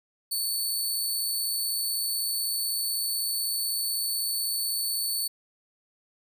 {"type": "tone", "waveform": "15% pulse", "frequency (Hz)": 4472, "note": "C#8", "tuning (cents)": 14, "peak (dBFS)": -20, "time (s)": [0.31, 5.28], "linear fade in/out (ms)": 10, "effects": []}